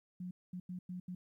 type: tone bursts at uneven times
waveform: sine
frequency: 180.7 Hz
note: F#3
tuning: 41 cents flat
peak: -40 dBFS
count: 5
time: 0.2-0.31 / 0.53-0.6 / 0.69-0.79 / 0.89-1 / 1.08-1.15 s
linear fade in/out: 5 ms
effects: 13-bit